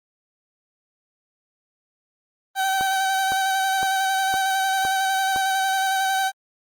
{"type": "tone with vibrato", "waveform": "30% pulse", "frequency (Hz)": 769, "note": "G5", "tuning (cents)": -33, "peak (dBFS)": -17, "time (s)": [2.55, 6.32], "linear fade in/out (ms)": 50, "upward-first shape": "square", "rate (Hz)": 11, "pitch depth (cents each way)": 16}
{"type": "click train", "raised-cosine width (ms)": 1, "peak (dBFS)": -17, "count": 6, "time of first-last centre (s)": [2.81, 5.361], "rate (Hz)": 1.96}
{"effects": ["Opus 24 kbps"]}